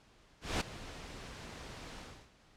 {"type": "noise with ADSR envelope", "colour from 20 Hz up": "pink", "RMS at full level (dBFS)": -31, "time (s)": [0.41, 2.31], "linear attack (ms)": 200, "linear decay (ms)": 6, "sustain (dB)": -16, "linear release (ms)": 330, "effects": ["pink hiss -64 dBFS RMS until 2.56 s", "low-pass 6000 Hz 12 dB/octave"]}